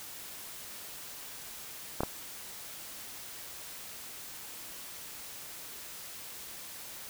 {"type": "clicks", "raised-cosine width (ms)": 1, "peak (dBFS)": -15, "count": 2, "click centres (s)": [2.006, 2.034], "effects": ["white hiss -45 dBFS RMS until 7.09 s"]}